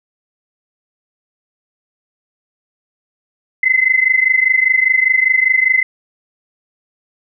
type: tone pair together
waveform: sine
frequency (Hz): 2036 / 2061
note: C7 / C7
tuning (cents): -48 / -27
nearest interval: unison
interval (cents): 21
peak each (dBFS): -13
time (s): 3.63-5.83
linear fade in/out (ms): 5
effects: none